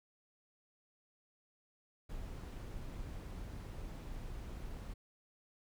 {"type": "noise", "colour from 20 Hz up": "brown", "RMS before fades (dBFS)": -45, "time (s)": [2.09, 4.94], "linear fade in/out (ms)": 10, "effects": []}